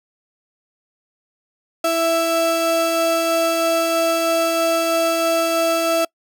35% pulse tone pair together, 329.6 / 662.3 Hz, E4 / E5, 0 / +8 cents, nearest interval octave, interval 1208 cents, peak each -22 / -15 dBFS, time 1.84-6.05 s, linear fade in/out 5 ms, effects noise-tail reverb RT60 0.1 s tail -26 dB re dry

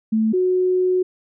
sine tone pair in turn, 220 / 367.2 Hz, A3 / F#4, 0 / -13 cents, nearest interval major sixth, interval 887 cents, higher second, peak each -15 / -15 dBFS, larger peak neither, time 0.12-0.33 / 0.33-1.03 s, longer second, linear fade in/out 10 ms, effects none

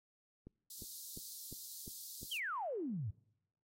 click train, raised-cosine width 3 ms, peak -38 dBFS, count 6, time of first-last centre 0.47-2.231 s, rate 2.84 Hz
white high-pass noise, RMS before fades -49 dBFS, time 0.7-2.38 s, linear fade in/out 5 ms, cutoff 3900 Hz, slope 48 dB/octave
sine exponential sweep, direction down, 3322 to 91.6 Hz, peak -37 dBFS, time 2.31-3.11 s, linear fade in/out 10 ms
effects noise-tail reverb RT60 0.9 s tail -26 dB re dry + AAC 48 kbps

